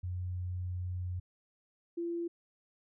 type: tone pair in turn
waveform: sine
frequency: 90.3 / 340.9 Hz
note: F#2 / F4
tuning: -42 / -42 cents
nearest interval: octave + major seventh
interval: 2300 cents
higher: second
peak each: -34 / -33 dBFS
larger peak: second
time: 0.03-1.2 / 1.97-2.28 s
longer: first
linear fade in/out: 10 ms
effects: none